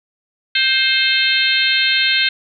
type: harmonic tone with a mistuned harmonic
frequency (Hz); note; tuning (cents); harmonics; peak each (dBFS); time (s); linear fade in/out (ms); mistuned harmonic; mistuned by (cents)
523.3; C5; 0; 3 / 4 / 5 / 6 / 7 / 8; -20 / -20 / -20 / -20 / -20 / -20; 0.55-2.29; 5; 4; +21
effects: none